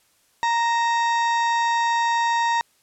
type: harmonic tone with a mistuned harmonic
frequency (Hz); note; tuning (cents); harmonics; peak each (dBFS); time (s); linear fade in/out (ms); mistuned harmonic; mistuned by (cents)
932.3; A#5; 0; 1 / 2 / 3 / 4 / 5 / 6 / 7 / 8; -19 / -26 / -37 / -33 / -44 / -38 / -44 / -43; 0.43-2.61; 0; 3; -100
effects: white hiss -62 dBFS RMS until 2.82 s + low-pass 12000 Hz 12 dB/octave